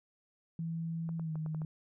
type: tone with pitch glide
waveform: sine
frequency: 164.81 to 156.64 Hz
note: E3 to D#3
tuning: 0 to +12 cents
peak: -34 dBFS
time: 0.59-1.65 s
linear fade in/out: 2 ms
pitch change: -88 cents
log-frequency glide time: 1.2-1.33 s
type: clicks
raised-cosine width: 1 ms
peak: -35 dBFS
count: 6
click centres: 1.091 / 1.196 / 1.356 / 1.462 / 1.547 / 1.618 s
effects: none